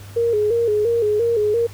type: tone with vibrato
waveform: sine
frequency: 443.2 Hz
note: A4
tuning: 13 cents sharp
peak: -15 dBFS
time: 0.16-1.67 s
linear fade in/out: 10 ms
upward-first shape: square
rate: 2.9 Hz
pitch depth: 92 cents each way
effects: added 99 Hz sine -36 dBFS peak until 1.73 s + pink hiss -44 dBFS RMS until 1.73 s